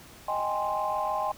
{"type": "chord", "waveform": "sine", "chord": "Ab major seventh", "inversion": "second", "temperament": "equal", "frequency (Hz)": [622.3, 784, 830.6, 1046.5], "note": ["Eb5", "G5", "Ab5", "C6"], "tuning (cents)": [0, 0, 0, 0], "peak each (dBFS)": [-32, -32, -31, -30], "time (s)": [0.28, 1.32], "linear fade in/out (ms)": 5, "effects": ["tanh soft clip ceiling -18 dBFS", "pink hiss -50 dBFS RMS until 1.37 s"]}